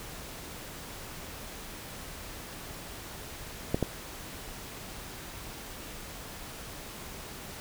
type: clicks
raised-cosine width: 2 ms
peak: -12 dBFS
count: 2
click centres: 3.745 / 3.827 s
effects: pink hiss -43 dBFS RMS until 7.6 s